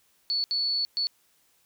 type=tone bursts at uneven times; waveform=sine; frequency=4435 Hz; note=C#8; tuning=in tune; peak=-24 dBFS; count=3; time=0.3-0.44 / 0.51-0.85 / 0.97-1.07 s; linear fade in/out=0 ms; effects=white hiss -66 dBFS RMS until 1.65 s